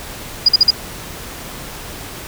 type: tone bursts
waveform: sine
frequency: 4893 Hz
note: D#8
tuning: 30 cents flat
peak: -5 dBFS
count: 4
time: 0.46-0.706 s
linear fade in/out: 5 ms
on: 27 ms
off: 46 ms
effects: pink hiss -31 dBFS RMS until 2.27 s